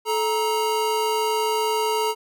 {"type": "tone pair together", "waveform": "square", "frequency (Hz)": [433.7, 937.7], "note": ["A4", "A#5"], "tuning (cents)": [-25, 10], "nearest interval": "octave + minor second", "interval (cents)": 1335, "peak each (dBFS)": -24, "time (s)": [0.05, 2.15], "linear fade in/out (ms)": 50, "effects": []}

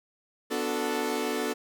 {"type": "chord", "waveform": "sawtooth", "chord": "B minor seventh", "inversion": "none", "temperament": "equal with one note detuned", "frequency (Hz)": [246.9, 293.7, 366.8, 440], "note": ["B3", "D4", "F#4", "A4"], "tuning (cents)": [0, 0, -15, 0], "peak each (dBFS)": [-30, -30, -31, -27], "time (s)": [0.5, 1.54], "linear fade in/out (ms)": 20, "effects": []}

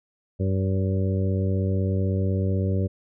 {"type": "harmonic tone with a mistuned harmonic", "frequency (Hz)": 96, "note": "G2", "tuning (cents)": -36, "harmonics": [1, 2, 3, 4, 5, 6], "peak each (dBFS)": [-22, -28, -34, -33, -34, -36], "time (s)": [0.39, 2.88], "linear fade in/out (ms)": 20, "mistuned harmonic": 6, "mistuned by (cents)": -19, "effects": []}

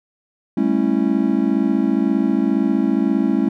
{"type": "chord", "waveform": "triangle", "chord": "A dominant seventh", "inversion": "third", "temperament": "just", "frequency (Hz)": [198, 220, 275, 330], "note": ["G3", "A3", "C#4", "E4"], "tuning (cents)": [18, 0, -14, 2], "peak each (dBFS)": [-20, -18, -17, -20], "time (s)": [0.57, 3.49], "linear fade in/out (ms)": 5, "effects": []}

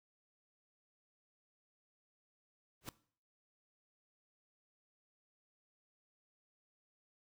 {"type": "noise with exponential growth", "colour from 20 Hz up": "pink", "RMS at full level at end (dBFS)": -40, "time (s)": [2.81, 2.89], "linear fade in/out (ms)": 1, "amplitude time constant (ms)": 16, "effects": ["noise-tail reverb RT60 0.5 s tail -19 dB re dry"]}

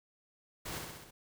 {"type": "noise with echo", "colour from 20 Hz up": "pink", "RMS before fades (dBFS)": -41, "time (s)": [0.65, 0.79], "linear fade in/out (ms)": 10, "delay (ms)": 64, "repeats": 5, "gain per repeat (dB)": -3, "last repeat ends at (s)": 1.11, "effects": []}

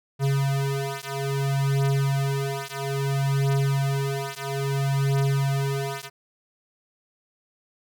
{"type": "beating tone pair", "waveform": "square", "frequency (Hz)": [137.4, 138], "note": ["C#3", "C#3"], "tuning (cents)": [-15, -7], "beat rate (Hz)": 0.6, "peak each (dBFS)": -26, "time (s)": [0.19, 6.1], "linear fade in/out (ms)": 50, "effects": []}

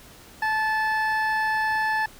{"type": "tone pair together", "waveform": "triangle", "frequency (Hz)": [871.5, 1743], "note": ["A5", "A6"], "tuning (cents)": [-17, -17], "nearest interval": "octave", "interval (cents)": 1200, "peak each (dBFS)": -21, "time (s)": [0.42, 2.06], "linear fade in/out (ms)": 5, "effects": ["tanh soft clip ceiling -17 dBFS", "pink hiss -48 dBFS RMS until 2.19 s"]}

